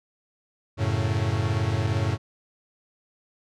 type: chord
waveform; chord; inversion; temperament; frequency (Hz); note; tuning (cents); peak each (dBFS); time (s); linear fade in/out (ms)
45% pulse; F# minor; none; equal; 92.5 / 110 / 138.59; F#2 / A2 / C#3; 0 / 0 / 0; -27 / -25 / -30; 0.77-2.18; 50
effects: low-pass 6000 Hz 12 dB/octave